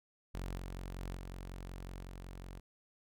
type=tone with level steps; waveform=sawtooth; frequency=45.43 Hz; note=F#1; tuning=31 cents flat; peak=-35 / -38 / -36 / -40 / -42 dBFS; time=0.34-2.6 s; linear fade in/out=10 ms; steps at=0.57 / 0.99 / 1.15 / 2.02 s; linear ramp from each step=20 ms; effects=none